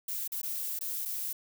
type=noise with dropouts; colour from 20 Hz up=violet; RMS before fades=-35 dBFS; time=0.08-1.33 s; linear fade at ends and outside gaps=5 ms; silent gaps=0.278-0.319 / 0.417-0.431 / 0.791-0.809 / 1.053-1.056 s; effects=none